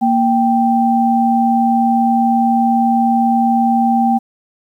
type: tone pair together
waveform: sine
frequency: 233.6 / 784 Hz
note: A#3 / G5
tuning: +4 / 0 cents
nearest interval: octave + major sixth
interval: 2096 cents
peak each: -13 dBFS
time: 0.01-4.19 s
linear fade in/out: 20 ms
effects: 8-bit